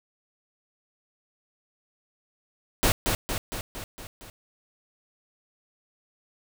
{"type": "noise with echo", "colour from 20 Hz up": "pink", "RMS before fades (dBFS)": -21, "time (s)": [2.83, 2.92], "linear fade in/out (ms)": 0, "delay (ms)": 230, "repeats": 6, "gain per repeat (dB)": -4, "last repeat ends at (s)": 4.3, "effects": []}